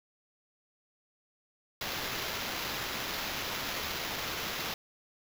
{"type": "noise with sample-and-hold", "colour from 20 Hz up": "white", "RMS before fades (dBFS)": -36, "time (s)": [1.81, 4.74], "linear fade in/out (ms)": 2, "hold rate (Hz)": 8820, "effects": []}